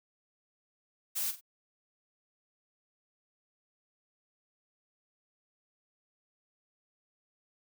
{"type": "noise with echo", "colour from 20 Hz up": "blue", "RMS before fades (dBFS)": -33, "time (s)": [1.15, 1.32], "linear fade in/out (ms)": 20, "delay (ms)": 46, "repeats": 2, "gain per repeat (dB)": -11, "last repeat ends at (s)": 1.412, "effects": []}